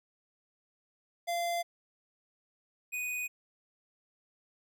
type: tone pair in turn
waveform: square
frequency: 689 / 2485 Hz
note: F5 / D#7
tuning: -24 / -3 cents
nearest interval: octave + minor seventh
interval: 2221 cents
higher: second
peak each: -31 / -34 dBFS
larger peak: first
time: 1.27-1.63 / 2.92-3.28 s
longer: neither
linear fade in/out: 20 ms
effects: none